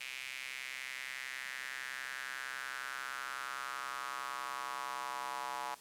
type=tone with high-pass filter sweep; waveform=square; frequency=65.41 Hz; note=C2; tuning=in tune; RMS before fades=-42 dBFS; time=0-5.75 s; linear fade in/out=10 ms; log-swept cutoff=2400 to 910 Hz; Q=3.8; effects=white hiss -57 dBFS RMS until 5.8 s + low-pass 12000 Hz 12 dB/octave